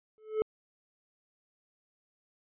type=tone with exponential growth; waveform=triangle; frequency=433.3 Hz; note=A4; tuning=27 cents flat; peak=-20 dBFS; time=0.18-0.42 s; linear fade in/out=0 ms; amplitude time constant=52 ms; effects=resampled to 8000 Hz